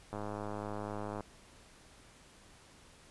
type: click train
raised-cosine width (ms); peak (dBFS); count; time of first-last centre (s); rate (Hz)
1; -26; 113; 0.13-1.207; 104
effects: pink hiss -59 dBFS RMS until 3.1 s + resampled to 24000 Hz